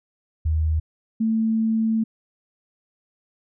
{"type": "tone pair in turn", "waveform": "sine", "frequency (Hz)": [78.7, 222.6], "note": ["D#2", "A3"], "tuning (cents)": [20, 20], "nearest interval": "octave + tritone", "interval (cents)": 1800, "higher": "second", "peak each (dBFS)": -18, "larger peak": "neither", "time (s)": [[0.45, 0.8], [1.2, 2.04]], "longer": "second", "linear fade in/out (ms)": 10, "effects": []}